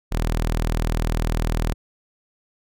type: tone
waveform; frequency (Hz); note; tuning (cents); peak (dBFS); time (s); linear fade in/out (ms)
sawtooth; 40; D#1; +49; -16; 0.11-1.74; 20
effects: none